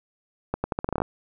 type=accelerating click train; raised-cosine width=1 ms; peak=-11 dBFS; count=11; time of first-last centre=0.54-1.019 s; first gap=100 ms; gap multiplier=0.82; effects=none